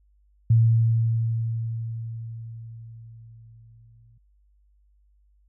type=tone with exponential decay; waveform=sine; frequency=114 Hz; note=A#2; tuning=38 cents flat; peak=-13 dBFS; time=0.5-4.18 s; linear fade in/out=5 ms; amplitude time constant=800 ms; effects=added 50 Hz sine -58 dBFS peak until 5.48 s